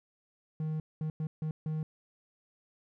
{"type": "tone bursts at uneven times", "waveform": "triangle", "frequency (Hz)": 156.1, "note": "D#3", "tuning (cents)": 6, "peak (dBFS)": -29, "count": 5, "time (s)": [[0.6, 0.8], [1.01, 1.1], [1.2, 1.27], [1.42, 1.51], [1.66, 1.83]], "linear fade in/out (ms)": 2, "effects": []}